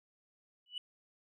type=tone with exponential growth; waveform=sine; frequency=2957 Hz; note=F#7; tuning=2 cents flat; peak=-33 dBFS; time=0.66-0.78 s; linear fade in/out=2 ms; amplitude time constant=25 ms; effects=tanh soft clip ceiling -32 dBFS